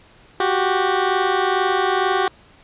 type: tone pair together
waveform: 15% pulse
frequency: 367.8 / 390 Hz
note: F#4 / G4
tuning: -10 / -9 cents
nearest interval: minor second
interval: 101 cents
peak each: -13 dBFS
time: 0.4-2.28 s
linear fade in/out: 2 ms
effects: pink hiss -50 dBFS RMS until 2.63 s + resampled to 8000 Hz

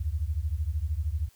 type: beating tone pair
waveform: sine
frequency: 71 / 84 Hz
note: C#2 / E2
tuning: +42 / +33 cents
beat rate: 13 Hz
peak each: -29 / -30 dBFS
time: 0-1.29 s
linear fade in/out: 10 ms
effects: white hiss -62 dBFS RMS until 1.35 s

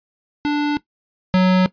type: tone pair in turn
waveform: square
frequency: 293.7 / 185.02 Hz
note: D4 / F#3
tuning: 0 / 0 cents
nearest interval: minor sixth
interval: 800 cents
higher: first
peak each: -17 / -12 dBFS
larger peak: second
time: 0.45-0.77 / 1.34-1.66 s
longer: neither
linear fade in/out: 0 ms
effects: noise-tail reverb RT60 0.1 s tail -17 dB re dry + resampled to 11025 Hz

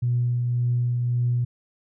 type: tone with tremolo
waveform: sine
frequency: 121.6 Hz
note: B2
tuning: 26 cents flat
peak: -18 dBFS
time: 0.02-1.45 s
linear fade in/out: 10 ms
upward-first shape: triangle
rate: 1.8 Hz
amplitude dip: 30%
effects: tanh soft clip ceiling -14 dBFS

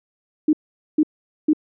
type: tone bursts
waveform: sine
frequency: 306.7 Hz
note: D#4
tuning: 25 cents flat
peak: -12 dBFS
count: 3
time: 0.48-1.533 s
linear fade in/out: 5 ms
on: 51 ms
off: 450 ms
effects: none

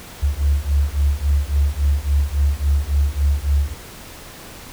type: beating tone pair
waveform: sine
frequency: 69.6 / 73.2 Hz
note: C#2 / D2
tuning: +8 / -5 cents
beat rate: 3.6 Hz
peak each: -18 dBFS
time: 0.22-3.74 s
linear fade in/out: 20 ms
effects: pink hiss -38 dBFS RMS until 4.72 s

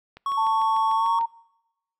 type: click train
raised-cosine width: 0.3 ms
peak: -27 dBFS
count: 8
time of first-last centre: 0.17-1.212 s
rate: 6.72 Hz
type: tone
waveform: triangle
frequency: 1108.7 Hz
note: C#6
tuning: in tune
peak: -21 dBFS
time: 0.26-1.19 s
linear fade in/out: 2 ms
type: tone with pitch glide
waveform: sine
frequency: 889 to 920.9 Hz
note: A5 to A#5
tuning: +18 to -21 cents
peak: -21 dBFS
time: 0.37-1.26 s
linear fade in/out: 10 ms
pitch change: +61 cents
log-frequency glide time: 0.94-1.09 s
effects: noise-tail reverb RT60 0.9 s tail -24 dB re dry

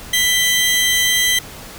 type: tone pair together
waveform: sawtooth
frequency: 1984 / 3149 Hz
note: B6 / G7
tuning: +7 / +7 cents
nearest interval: minor sixth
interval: 800 cents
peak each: -13 dBFS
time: 0.13-1.39 s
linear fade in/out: 5 ms
effects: pink hiss -35 dBFS RMS until 1.78 s

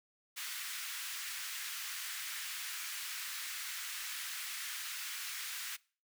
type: high-pass noise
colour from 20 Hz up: pink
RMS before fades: -42 dBFS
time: 0.36-5.77 s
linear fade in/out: 20 ms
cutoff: 1500 Hz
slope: 24 dB/octave
effects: noise-tail reverb RT60 0.4 s tail -23 dB re dry

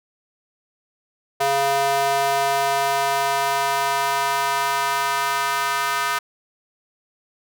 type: tone with high-pass filter sweep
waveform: square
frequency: 138.59 Hz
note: C#3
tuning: in tune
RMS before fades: -21 dBFS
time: 1.4-6.19 s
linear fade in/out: 10 ms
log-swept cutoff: 630 to 1200 Hz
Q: 2.3
effects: none

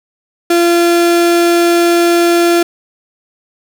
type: tone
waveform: 35% pulse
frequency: 343.3 Hz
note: F4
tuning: 30 cents flat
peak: -6 dBFS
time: 0.5-2.63 s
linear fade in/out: 5 ms
effects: none

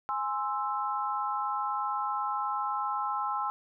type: chord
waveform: sine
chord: Ab augmented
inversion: none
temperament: equal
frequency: 830.6 / 1046.5 / 1318.5 Hz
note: Ab5 / C6 / E6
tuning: 0 / 0 / 0 cents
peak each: -33 / -33 / -33 dBFS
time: 0.09-3.5 s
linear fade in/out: 0 ms
effects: none

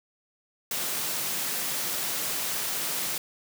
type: high-pass noise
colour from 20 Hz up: white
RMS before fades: -30 dBFS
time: 0.71-3.18 s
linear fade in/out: 2 ms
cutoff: 110 Hz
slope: 96 dB/octave
effects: none

